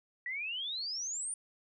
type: exponential sweep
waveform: sine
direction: up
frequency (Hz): 1910 to 9397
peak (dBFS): -35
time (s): 0.26-1.34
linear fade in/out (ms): 2
effects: none